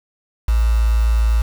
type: tone with quantisation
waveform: sine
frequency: 56.1 Hz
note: A1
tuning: 34 cents sharp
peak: -12 dBFS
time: 0.48-1.42 s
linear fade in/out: 5 ms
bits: 5
effects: none